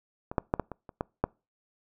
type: clicks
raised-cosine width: 1 ms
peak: -22 / -10 / -10 / -14 / -23 / -29 / -15 / -10 dBFS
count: 8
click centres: 0.315 / 0.382 / 0.539 / 0.597 / 0.717 / 0.892 / 1.009 / 1.24 s
effects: noise-tail reverb RT60 0.3 s tail -26 dB re dry